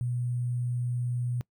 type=tone with sample-and-hold; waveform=sine; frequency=122.3 Hz; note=B2; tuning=16 cents flat; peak=-27 dBFS; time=0.01-1.41 s; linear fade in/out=0 ms; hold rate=8820 Hz; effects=noise-tail reverb RT60 0.1 s tail -23 dB re dry